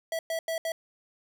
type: tone bursts at uneven times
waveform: square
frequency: 654 Hz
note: E5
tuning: 14 cents flat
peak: -29 dBFS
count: 4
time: 0.12-0.19 / 0.3-0.39 / 0.48-0.58 / 0.65-0.72 s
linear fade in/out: 2 ms
effects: none